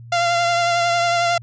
sawtooth tone with vibrato, 690 Hz, F5, 21 cents flat, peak -12 dBFS, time 0.12-1.38 s, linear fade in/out 5 ms, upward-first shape triangle, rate 11 Hz, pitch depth 25 cents each way, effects added 117 Hz sine -36 dBFS peak until 1.42 s + resampled to 16000 Hz

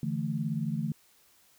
sine chord, D suspended second, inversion none, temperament just, 146.83 / 165.19 / 220.2 Hz, D3 / E3 / A3, 0 / +4 / +2 cents, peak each -33 dBFS, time 0.03-0.92 s, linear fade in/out 2 ms, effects white hiss -63 dBFS RMS until 1.58 s

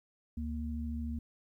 sine tone pair together, 73.23 / 233.1 Hz, D2 / A#3, -4 / 0 cents, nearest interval octave + minor sixth, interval 2004 cents, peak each -36 / -38 dBFS, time 0.37-1.19 s, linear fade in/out 5 ms, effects 12-bit

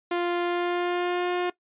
sawtooth tone with pitch glide, 349.2 to 356.5 Hz, F4 to F4, 0 to +36 cents, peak -20 dBFS, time 0.11-1.5 s, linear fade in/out 5 ms, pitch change +36 cents, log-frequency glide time 0.43-1.3 s, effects noise-tail reverb RT60 0.1 s tail -19 dB re dry + resampled to 8000 Hz

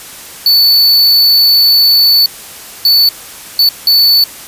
square tone bursts at uneven times, 4474 Hz, C#8, 15 cents sharp, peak -5 dBFS, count 4, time 0.46-2.26 / 2.85-3.09 / 3.59-3.69 / 3.87-4.24 s, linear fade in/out 2 ms, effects white hiss -30 dBFS RMS until 4.47 s + resampled to 32000 Hz

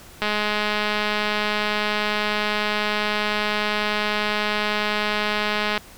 click train, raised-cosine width 0.3 ms, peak -7 dBFS, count 1168, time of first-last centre 0.22-5.777 s, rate 210 Hz, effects pink hiss -45 dBFS RMS until 5.97 s

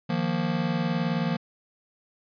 square chord, Eb suspended second, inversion none, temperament just, 155.56 / 175.01 / 233.3 Hz, Eb3 / F3 / Bb3, 0 / +4 / +2 cents, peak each -31 / -28 / -30 dBFS, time 0.09-1.37 s, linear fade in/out 10 ms, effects resampled to 11025 Hz

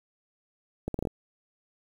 accelerating click train, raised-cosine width 2 ms, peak -17 dBFS, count 6, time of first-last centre 0.88-1.072 s, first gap 63 ms, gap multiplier 0.75, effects 8-bit

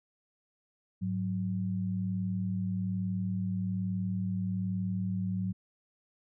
sine tone pair together, 103.83 / 185 Hz, G#2 / F#3, 0 / 0 cents, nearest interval minor seventh, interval 1000 cents, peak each -34 / -31 dBFS, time 1.01-5.53 s, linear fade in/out 20 ms, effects none

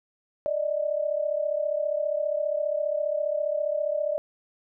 sine tone pair together, 587.4 / 622.3 Hz, D5 / D#5, 0 / 0 cents, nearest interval minor second, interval 100 cents, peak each -26 / -28 dBFS, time 0.46-4.18 s, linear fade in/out 0 ms, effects none

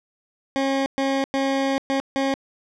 20% pulse tone bursts at uneven times, 271.3 Hz, C#4, 37 cents flat, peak -15 dBFS, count 5, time 0.56-0.86 / 0.98-1.24 / 1.34-1.78 / 1.9-2 / 2.16-2.34 s, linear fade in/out 0 ms, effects low-pass 5000 Hz 12 dB/octave

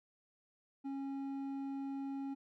sine tone with hard clipping, 273.9 Hz, C#4, 21 cents flat, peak -40 dBFS, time 0.84-2.35 s, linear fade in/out 20 ms, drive 6 dB, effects none

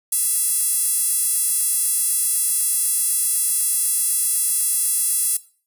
sawtooth tone with high-pass filter, 673 Hz, E5, 36 cents sharp, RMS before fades -20 dBFS, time 0.12-5.37 s, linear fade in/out 5 ms, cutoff 9800 Hz, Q 3.9, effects noise-tail reverb RT60 0.4 s tail -18 dB re dry

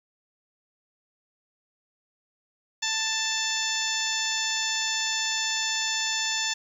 harmonic tone, 884 Hz, A5, 8 cents sharp, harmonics 1 / 2 / 3 / 4 / 5 / 6 / 7 / 8, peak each -37 / -32 / -34 / -31 / -36 / -33 / -35 / -33 dBFS, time 2.82-6.54 s, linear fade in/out 10 ms, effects 9-bit

